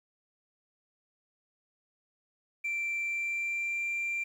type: tone with pitch glide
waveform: sine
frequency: 2349 to 2367 Hz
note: D7 to D7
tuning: 0 to +13 cents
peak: -28 dBFS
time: 2.64-4.24 s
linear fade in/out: 10 ms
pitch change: +13 cents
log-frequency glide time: 3.03-3.85 s
effects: tanh soft clip ceiling -28 dBFS + 10-bit